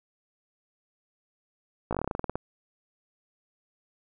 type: slowing click train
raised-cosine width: 1 ms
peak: -15 dBFS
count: 14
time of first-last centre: 1.91-2.356 s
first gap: 17 ms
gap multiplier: 1.11
effects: none